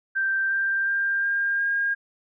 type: tone with pitch steps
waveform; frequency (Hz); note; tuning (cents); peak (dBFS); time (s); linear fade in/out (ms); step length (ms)
sine; 1568 / 1580.7 / 1593.6 / 1606.5 / 1619.5; G6 / G6 / G6 / G6 / G#6; 0 / +14 / +28 / +42 / -44; -21; 0.15-1.95; 20; 360
effects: none